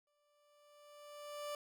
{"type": "tone with exponential growth", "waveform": "30% pulse", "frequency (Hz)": 587.3, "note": "D5", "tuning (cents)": 0, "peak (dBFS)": -37, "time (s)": [0.07, 1.55], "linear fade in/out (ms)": 2, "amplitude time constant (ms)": 320, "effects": []}